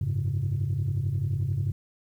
sine chord, F# suspended second, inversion none, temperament equal with one note detuned, 92.5 / 103.83 / 137 Hz, F#2 / G#2 / C#3, 0 / 0 / -20 cents, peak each -29 / -27 / -27 dBFS, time 0.01-1.72 s, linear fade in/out 5 ms, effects tanh soft clip ceiling -20 dBFS + 10-bit

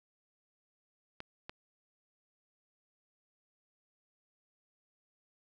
clicks, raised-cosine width 0.3 ms, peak -26 dBFS, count 2, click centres 1.204 / 1.495 s, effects none

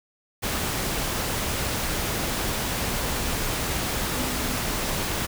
sine tone in noise, 253 Hz, B3, 42 cents sharp, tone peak -34 dBFS, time 4.12-4.57 s, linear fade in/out 20 ms, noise pink, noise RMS -27 dBFS, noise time 0.42-5.27 s, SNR -10 dB, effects none

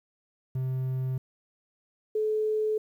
triangle / sine tone pair in turn, 130 / 430.9 Hz, C3 / A4, -11 / -36 cents, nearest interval octave + major sixth, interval 2075 cents, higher second, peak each -25 / -24 dBFS, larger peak second, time 0.55-1.18 / 2.15-2.78 s, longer neither, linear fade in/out 5 ms, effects 10-bit

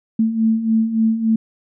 sine beating tone pair, 220.4 / 223.9 Hz, A3 / A3, +3 / +30 cents, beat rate 3.5 Hz, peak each -21 / -15 dBFS, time 0.19-1.36 s, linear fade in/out 5 ms, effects none

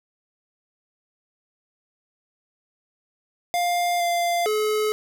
square tone with pitch steps, 702 / 693 / 427.5 Hz, F5 / F5 / A4, +9 / -14 / -50 cents, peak -21 dBFS, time 3.54-4.92 s, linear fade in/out 0 ms, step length 460 ms, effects none

